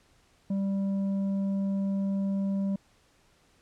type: tone with tanh clipping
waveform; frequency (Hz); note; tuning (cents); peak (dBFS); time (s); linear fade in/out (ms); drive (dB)
triangle; 196; G3; 0; -27; 0.5-2.76; 5; 10
effects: pink hiss -64 dBFS RMS until 3.61 s + low-pass 9000 Hz 12 dB/octave